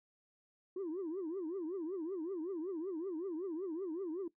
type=tone with vibrato; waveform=sine; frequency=349.2 Hz; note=F4; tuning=in tune; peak=-35 dBFS; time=0.76-4.28 s; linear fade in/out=5 ms; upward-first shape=triangle; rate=5.3 Hz; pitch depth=260 cents each way; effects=noise-tail reverb RT60 0.1 s tail -17 dB re dry + tanh soft clip ceiling -35 dBFS